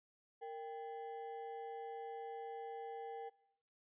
triangle ring-modulated tone, 626 Hz, D#5, 10 cents sharp, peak -39 dBFS, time 0.41-3.3 s, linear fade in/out 20 ms, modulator 164 Hz, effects noise-tail reverb RT60 0.8 s tail -21 dB re dry + resampled to 8000 Hz

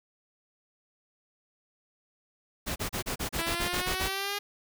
pink noise bursts, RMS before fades -32 dBFS, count 11, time 2.66-4.09 s, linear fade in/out 20 ms, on 100 ms, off 33 ms
5% pulse exponential sweep, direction up, 329.6 to 410 Hz, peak -19 dBFS, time 3.38-4.39 s, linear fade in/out 10 ms
effects none

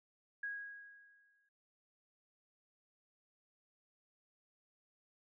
sine tone with exponential decay, 1648 Hz, G#6, 14 cents flat, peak -37 dBFS, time 0.43-1.49 s, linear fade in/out 5 ms, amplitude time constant 230 ms, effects none

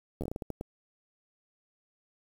slowing click train, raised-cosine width 2 ms, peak -22 dBFS, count 10, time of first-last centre 0.21-0.611 s, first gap 11 ms, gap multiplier 1.33, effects 8-bit

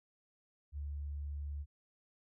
sine tone, 72.3 Hz, D2, 27 cents flat, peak -38 dBFS, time 0.72-1.66 s, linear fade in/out 50 ms, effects none

